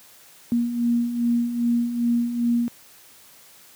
sine beating tone pair, 235.2 / 237.7 Hz, A#3 / A#3, +16 / +34 cents, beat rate 2.5 Hz, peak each -27 / -20 dBFS, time 0.52-2.68 s, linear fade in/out 0 ms, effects white hiss -50 dBFS RMS until 3.75 s + high-pass 80 Hz 12 dB/octave

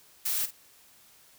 blue noise with echo, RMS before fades -29 dBFS, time 0.25-0.46 s, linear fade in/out 10 ms, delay 50 ms, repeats 1, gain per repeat -13 dB, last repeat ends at 0.51 s, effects white hiss -58 dBFS RMS until 1.38 s

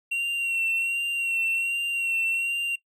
triangle tone with vibrato, 2739 Hz, F7, 34 cents flat, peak -22 dBFS, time 0.11-2.76 s, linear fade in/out 10 ms, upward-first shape sine, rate 1.3 Hz, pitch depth 28 cents each way, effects noise-tail reverb RT60 0.1 s tail -18 dB re dry

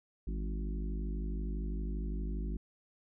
harmonic tone with a mistuned harmonic, 52.4 Hz, G#1, 16 cents sharp, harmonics 1 / 3 / 4 / 5 / 6 / 7, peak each -34 / -44 / -46 / -48 / -50 / -51 dBFS, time 0.27-2.57 s, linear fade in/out 5 ms, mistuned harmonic 3, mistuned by +76 cents, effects none

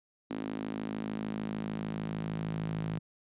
sawtooth tone with high-pass filter sweep, 53.3 Hz, G#1, 46 cents sharp, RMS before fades -36 dBFS, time 0.3-2.99 s, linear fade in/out 5 ms, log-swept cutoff 260 to 150 Hz, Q 3.7, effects resampled to 8000 Hz

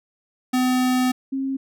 square / sine tone pair in turn, 253.6 / 268.7 Hz, B3 / C4, +46 / +46 cents, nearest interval minor second, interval 100 cents, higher second, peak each -18 / -22 dBFS, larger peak first, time 0.53-1.12 / 1.32-1.57 s, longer first, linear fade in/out 10 ms, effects none

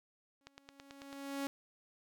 sawtooth tone with exponential growth, 277.5 Hz, C#4, 2 cents sharp, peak -31 dBFS, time 0.41-1.47 s, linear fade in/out 0 ms, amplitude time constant 230 ms
click train, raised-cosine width 0.2 ms, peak -31 dBFS, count 7, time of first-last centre 0.47-1.129 s, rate 9.11 Hz
effects none

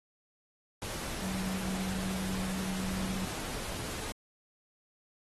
sine tone in noise, 188.7 Hz, F#3, 34 cents sharp, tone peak -34 dBFS, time 1.22-3.25 s, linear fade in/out 0 ms, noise pink, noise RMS -39 dBFS, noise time 0.82-4.12 s, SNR +2 dB, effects AAC 32 kbps

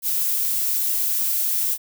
violet noise, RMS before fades -22 dBFS, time 0.02-1.78 s, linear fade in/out 50 ms, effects none

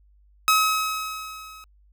sawtooth tone with level ramp, 1278 Hz, D#6, 46 cents sharp, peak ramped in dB -11 to -39 dBFS, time 0.48-1.64 s, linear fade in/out 0 ms, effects added 50 Hz sine -54 dBFS peak until 1.92 s

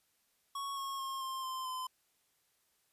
square tone with pitch steps, 1108.7 / 1091.5 / 1074.7 / 1058 / 1041.6 / 1025.5 Hz, C#6 / C#6 / C6 / C6 / C6 / C6, 0 / -27 / +46 / +19 / -8 / -35 cents, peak -38 dBFS, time 0.55-1.87 s, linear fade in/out 5 ms, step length 220 ms, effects white hiss -75 dBFS RMS until 2.92 s + resampled to 32000 Hz

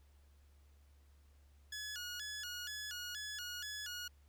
15% pulse tone with vibrato, 1568 Hz, G6, in tune, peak -36 dBFS, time 1.72-4.08 s, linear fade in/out 5 ms, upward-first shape square, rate 2.1 Hz, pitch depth 140 cents each way, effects added 71 Hz sine -62 dBFS peak until 4.28 s + pink hiss -75 dBFS RMS until 4.28 s

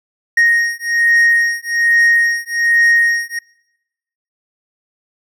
triangle beating tone pair, 1866 / 1867.2 Hz, A#6 / A#6, +1 / +2 cents, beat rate 1.2 Hz, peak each -12 dBFS, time 0.37-3.39 s, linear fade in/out 5 ms, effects noise-tail reverb RT60 1.0 s tail -25 dB re dry

